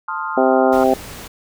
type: chord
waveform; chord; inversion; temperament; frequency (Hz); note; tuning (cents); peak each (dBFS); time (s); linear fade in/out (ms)
sine; F dominant seventh; first; equal with one note detuned; 885.6 / 1046.5 / 1244.5 / 1396.9; A5 / C6 / Eb6 / F6; +11 / 0 / 0 / 0; -27; 0.08-0.84; 5
type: harmonic tone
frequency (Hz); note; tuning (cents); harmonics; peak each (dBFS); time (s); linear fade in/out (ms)
130.81; C3; 0; 2 / 3 / 4 / 5 / 6; -18 / -18 / -18 / -18 / -18; 0.37-0.94; 5
type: noise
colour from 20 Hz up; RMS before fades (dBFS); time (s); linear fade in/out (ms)
pink; -34; 0.72-1.28; 10
effects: none